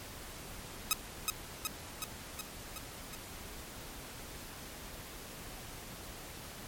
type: tone with echo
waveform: 5% pulse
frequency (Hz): 1272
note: D#6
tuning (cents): +38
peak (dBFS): -14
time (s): 0.91-0.93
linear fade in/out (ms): 0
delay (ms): 370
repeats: 6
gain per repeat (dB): -3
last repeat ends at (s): 3.15
effects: pink hiss -47 dBFS RMS until 6.67 s + MP3 64 kbps